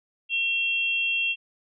sine tone pair together, 2720 / 3235 Hz, F7 / G#7, -46 / -46 cents, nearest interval minor third, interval 300 cents, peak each -23 / -30 dBFS, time 0.29-1.36 s, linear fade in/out 50 ms, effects none

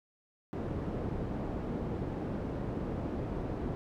white low-pass noise, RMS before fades -36 dBFS, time 0.53-3.75 s, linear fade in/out 0 ms, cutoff 350 Hz, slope 12 dB/octave, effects none

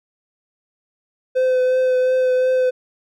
triangle tone with vibrato, 511 Hz, C5, 41 cents flat, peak -12 dBFS, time 1.35-2.71 s, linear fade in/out 20 ms, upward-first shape triangle, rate 2.8 Hz, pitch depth 17 cents each way, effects none

